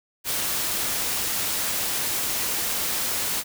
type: noise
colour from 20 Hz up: white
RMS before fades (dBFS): -26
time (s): 0.24-3.44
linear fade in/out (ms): 50
effects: none